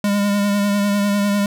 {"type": "tone with vibrato", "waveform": "square", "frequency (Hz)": 203, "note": "G#3", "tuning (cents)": -39, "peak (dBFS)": -16, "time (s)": [0.04, 1.46], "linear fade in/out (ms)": 2, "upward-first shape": "sine", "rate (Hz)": 10, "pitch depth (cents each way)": 23, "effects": []}